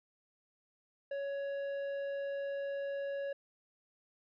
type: tone with tanh clipping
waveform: sine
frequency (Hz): 558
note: C#5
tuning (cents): +11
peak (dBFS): -37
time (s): 1.11-3.33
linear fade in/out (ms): 5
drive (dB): 9
effects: none